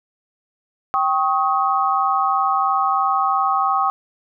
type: tone cluster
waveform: sine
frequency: 782 / 1099 / 1262 Hz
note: G5 / C#6 / D#6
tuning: -4 / -15 / +24 cents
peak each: -20 dBFS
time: 0.94-3.9 s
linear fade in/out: 0 ms
effects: none